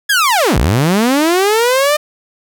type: linear two-way sweep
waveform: sawtooth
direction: down then up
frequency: 1710 to 47.7 to 610 Hz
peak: -6 dBFS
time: 0.09-1.97 s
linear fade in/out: 10 ms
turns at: 0.58 s
effects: none